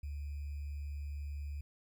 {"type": "tone with sample-and-hold", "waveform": "sine", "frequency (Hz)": 72.2, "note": "D2", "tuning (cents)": -29, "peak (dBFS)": -38, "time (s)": [0.03, 1.61], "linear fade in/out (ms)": 5, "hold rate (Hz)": 2450, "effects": []}